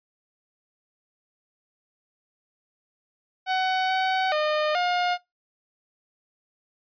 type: tone with pitch steps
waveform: sawtooth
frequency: 750 / 755 / 609 / 713 Hz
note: F#5 / F#5 / D#5 / F5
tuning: +23 / +35 / -37 / +36 cents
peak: -18 dBFS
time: 3.46-5.18 s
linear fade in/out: 50 ms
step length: 430 ms
effects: noise-tail reverb RT60 0.2 s tail -24 dB re dry + resampled to 11025 Hz